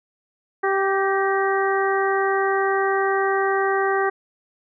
harmonic tone with a mistuned harmonic, 390 Hz, G4, 9 cents flat, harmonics 1 / 2 / 3 / 4 / 5, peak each -21 / -24 / -26 / -27 / -28 dBFS, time 0.63-4.1 s, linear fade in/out 10 ms, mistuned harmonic 5, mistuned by -47 cents, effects none

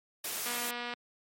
white noise, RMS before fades -36 dBFS, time 0.24-0.71 s, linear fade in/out 5 ms
click train, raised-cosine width 0.3 ms, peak -22 dBFS, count 116, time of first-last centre 0.46-0.937 s, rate 241 Hz
effects high-pass 200 Hz 12 dB/octave + MP3 64 kbps

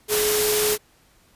sine tone in noise, 423 Hz, G#4, 32 cents sharp, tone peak -21 dBFS, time 0.08-0.78 s, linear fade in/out 50 ms, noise white, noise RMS -22 dBFS, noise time 0.08-0.78 s, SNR -2 dB, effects pink hiss -58 dBFS RMS until 1.35 s + resampled to 32000 Hz

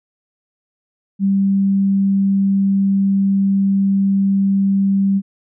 sine tone, 196 Hz, G3, in tune, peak -12 dBFS, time 1.19-5.22 s, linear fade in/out 50 ms, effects none

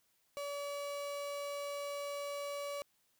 35% pulse tone, 571 Hz, D5, 49 cents flat, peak -37 dBFS, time 0.37-2.82 s, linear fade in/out 0 ms, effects white hiss -75 dBFS RMS until 3.19 s

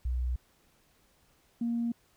sine tone pair in turn, 62.1 / 234.5 Hz, B1 / A#3, +10 / +11 cents, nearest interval octave + major seventh, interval 2301 cents, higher second, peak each -27 dBFS, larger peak neither, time 0.05-0.36 / 1.61-1.92 s, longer neither, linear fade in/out 5 ms, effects tanh soft clip ceiling -23 dBFS + pink hiss -67 dBFS RMS until 2.16 s

